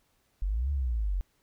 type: exponential two-way sweep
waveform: sine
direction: up then down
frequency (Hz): 43.65 to 72.9 to 43.65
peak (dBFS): -26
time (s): 0.42-1.21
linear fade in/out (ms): 0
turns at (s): 0.71
effects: pink hiss -71 dBFS RMS until 1.42 s